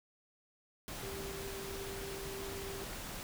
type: tone in noise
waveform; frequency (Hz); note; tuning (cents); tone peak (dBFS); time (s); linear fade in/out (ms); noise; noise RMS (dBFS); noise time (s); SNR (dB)
sine; 392; G4; 0; -44; 1.03-2.84; 0; pink; -44; 0.88-3.23; -3
effects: none